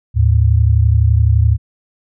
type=tone pair together; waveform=sine; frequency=76.5 / 108.29 Hz; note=D#2 / A2; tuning=-29 / -27 cents; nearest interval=tritone; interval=602 cents; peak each=-11 dBFS; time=0.14-1.58 s; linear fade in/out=50 ms; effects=none